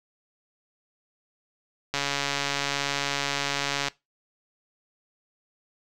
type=click train; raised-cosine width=0.2 ms; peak=-9 dBFS; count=275; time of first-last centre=1.94-3.883 s; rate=141 Hz; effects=noise-tail reverb RT60 0.2 s tail -20 dB re dry